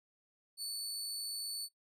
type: tone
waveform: 25% pulse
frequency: 4473 Hz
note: C#8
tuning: 15 cents sharp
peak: -33 dBFS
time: 0.57-1.69 s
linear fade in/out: 50 ms
effects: noise-tail reverb RT60 0.1 s tail -18 dB re dry